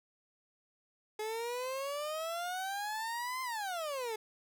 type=exponential two-way sweep; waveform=30% pulse; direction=up then down; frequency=424.3 to 1047 to 424.3 Hz; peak=-33 dBFS; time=1.19-4.16 s; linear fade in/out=5 ms; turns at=3.42 s; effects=none